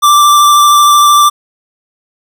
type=tone with vibrato; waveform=square; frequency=1174.7 Hz; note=D6; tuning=in tune; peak=-4 dBFS; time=0.02-1.3 s; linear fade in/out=20 ms; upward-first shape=sine; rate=13 Hz; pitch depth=13 cents each way; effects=none